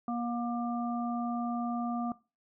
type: harmonic tone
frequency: 237.8 Hz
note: A#3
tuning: 35 cents sharp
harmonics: 1 / 3 / 5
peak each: -32 / -37 / -39 dBFS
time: 0.08-2.12 s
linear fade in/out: 2 ms
effects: noise-tail reverb RT60 0.3 s tail -20 dB re dry